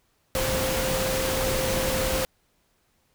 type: tone in noise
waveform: sine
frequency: 523.3 Hz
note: C5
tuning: in tune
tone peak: -27 dBFS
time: 0.35-2.25 s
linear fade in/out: 0 ms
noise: pink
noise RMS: -27 dBFS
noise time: 0.35-2.25 s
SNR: -3 dB
effects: pink hiss -68 dBFS RMS until 3.14 s